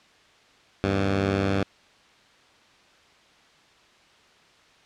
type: tone pair together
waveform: 10% pulse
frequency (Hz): 77.98 / 98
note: D#2 / G2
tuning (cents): +4 / 0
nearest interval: major third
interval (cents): 396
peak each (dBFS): -24 / -14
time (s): 0.84-1.63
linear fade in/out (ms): 0
effects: white hiss -56 dBFS RMS until 4.85 s + low-pass 4000 Hz 12 dB/octave